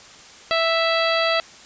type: harmonic tone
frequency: 659.3 Hz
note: E5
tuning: in tune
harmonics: 1 / 2 / 3 / 4 / 5 / 6 / 7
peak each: -21 / -24 / -26 / -27 / -28 / -29 / -29 dBFS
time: 0.51-1.4 s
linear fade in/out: 0 ms
effects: white hiss -44 dBFS RMS until 1.65 s + resampled to 16000 Hz